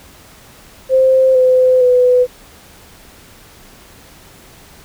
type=tone with pitch steps; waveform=sine; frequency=523.3 / 510.8 / 498.5 Hz; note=C5 / C5 / B4; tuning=0 / -42 / +16 cents; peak=-7 dBFS; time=0.89-2.27 s; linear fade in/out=50 ms; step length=460 ms; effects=pink hiss -42 dBFS RMS until 4.84 s